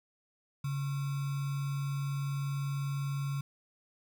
sine tone with sample-and-hold, 139.7 Hz, C#3, 14 cents sharp, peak -31 dBFS, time 0.64-3.41 s, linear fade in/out 5 ms, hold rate 1225 Hz, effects none

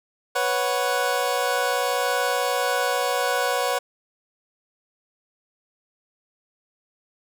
25% pulse chord, B suspended second, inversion none, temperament equal, 493.9 / 554.4 / 740 Hz, B4 / C#5 / F#5, 0 / 0 / 0 cents, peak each -22 dBFS, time 0.35-3.79 s, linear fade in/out 10 ms, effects none

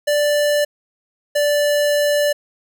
square tone pair in turn, 587.3 / 585.1 Hz, D5 / D5, 0 / -7 cents, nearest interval unison, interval 7 cents, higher first, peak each -15 dBFS, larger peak neither, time 0.07-0.65 / 1.35-2.33 s, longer second, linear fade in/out 10 ms, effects none

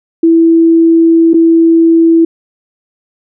sine tone with dropouts, 330 Hz, E4, 2 cents sharp, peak -3 dBFS, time 0.23-2.25 s, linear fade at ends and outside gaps 5 ms, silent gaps 1.334-1.341 s, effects none

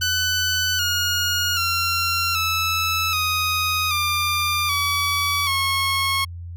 15% pulse tone with pitch steps, 1501 / 1434 / 1370.1 / 1309 / 1250.6 / 1194.8 / 1141.5 / 1090.6 Hz, F#6 / F6 / F6 / E6 / D#6 / D6 / D6 / C#6, +24 / +45 / -34 / -13 / +8 / +29 / -50 / -29 cents, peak -13 dBFS, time 0.01-6.25 s, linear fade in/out 10 ms, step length 780 ms, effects added 86 Hz sine -31 dBFS peak until 6.56 s

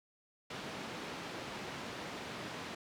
pink band-pass noise, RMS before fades -44 dBFS, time 0.5-2.75 s, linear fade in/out 5 ms, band 160 to 4200 Hz, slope 12 dB/octave, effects none

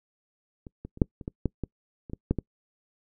clicks, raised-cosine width 3 ms, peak -29 / -25 / -30 / -6 / -27 / -19 / -12 / -17 / -28 / -20 / -10 / -15 dBFS, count 12, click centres 0.668 / 0.85 / 0.974 / 1.018 / 1.212 / 1.279 / 1.457 / 1.637 / 2.098 / 2.134 / 2.31 / 2.387 s, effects noise-tail reverb RT60 0.1 s tail -26 dB re dry

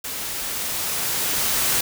white noise with level ramp, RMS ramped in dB -30 to -20 dBFS, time 0.04-1.81 s, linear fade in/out 5 ms, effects none

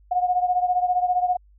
sine beating tone pair, 720 / 735 Hz, F#5 / F#5, -47 / -12 cents, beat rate 15 Hz, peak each -20 / -24 dBFS, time 0.11-1.37 s, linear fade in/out 10 ms, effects added 50 Hz sine -51 dBFS peak until 1.58 s

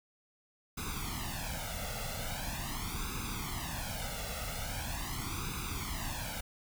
pink noise with flanger, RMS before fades -38 dBFS, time 0.77-6.41 s, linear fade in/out 10 ms, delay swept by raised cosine 0.8 to 1.48 ms, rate 0.42 Hz, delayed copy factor +0.9, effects none

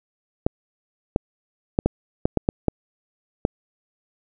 clicks, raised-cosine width 2 ms, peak -4 dBFS, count 9, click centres 0.465 / 1.161 / 1.789 / 1.86 / 2.255 / 2.373 / 2.489 / 2.683 / 3.451 s, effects none

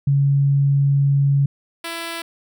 sine / 5% pulse tone pair in turn, 139.9 / 334 Hz, C#3 / E4, +16 / +23 cents, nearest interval octave + minor third, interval 1507 cents, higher second, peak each -13 / -15 dBFS, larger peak first, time 0.07-1.46 / 1.84-2.22 s, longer first, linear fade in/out 5 ms, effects none

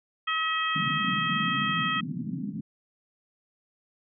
harmonic tone, 640 Hz, D#5, 49 cents sharp, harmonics 2 / 3 / 4 / 5, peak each -28 / -31 / -33 / -32 dBFS, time 0.27-2.01 s, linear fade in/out 10 ms
pink band-pass noise, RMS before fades -33 dBFS, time 0.75-2.61 s, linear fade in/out 10 ms, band 140 to 260 Hz, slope 48 dB/octave
effects none

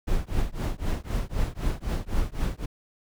brown noise with tremolo, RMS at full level -23 dBFS, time 0.07-2.66 s, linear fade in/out 10 ms, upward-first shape triangle, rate 3.9 Hz, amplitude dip 100%, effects none

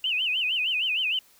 sine tone with vibrato, 2765 Hz, F7, 18 cents flat, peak -23 dBFS, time 0.04-1.19 s, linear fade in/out 2 ms, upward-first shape sine, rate 6.5 Hz, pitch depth 200 cents each way, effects white hiss -58 dBFS RMS until 1.39 s

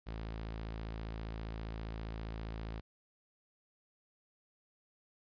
sawtooth tone, 55 Hz, A1, in tune, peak -36 dBFS, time 0.06-2.81 s, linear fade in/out 20 ms, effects resampled to 11025 Hz + 13-bit

